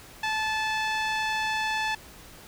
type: tone with low-pass filter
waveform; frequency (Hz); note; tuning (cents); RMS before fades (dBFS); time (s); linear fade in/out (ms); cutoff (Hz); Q
5% pulse; 871; A5; -18; -28; 0.23-1.95; 5; 2400; 0.7
effects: pink hiss -48 dBFS RMS until 2.47 s